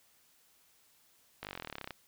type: slowing click train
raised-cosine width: 0.3 ms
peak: -24 dBFS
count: 20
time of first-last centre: 1.43-1.907 s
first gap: 19 ms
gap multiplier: 1.03
effects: white hiss -67 dBFS RMS until 2.07 s